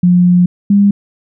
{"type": "tone pair in turn", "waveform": "sine", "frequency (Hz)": [177.9, 201.4], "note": ["F3", "G3"], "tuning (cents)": [32, 47], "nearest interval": "major second", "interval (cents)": 215, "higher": "second", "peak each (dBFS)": -5, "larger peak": "neither", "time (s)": [[0.03, 0.46], [0.7, 0.91]], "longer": "first", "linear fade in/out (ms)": 5, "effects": []}